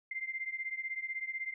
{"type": "beating tone pair", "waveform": "sine", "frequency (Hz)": [2086, 2102], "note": ["C7", "C7"], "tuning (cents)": [-6, 7], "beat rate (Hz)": 16, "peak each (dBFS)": [-38, -40], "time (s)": [0.11, 1.54], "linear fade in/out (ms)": 5, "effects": []}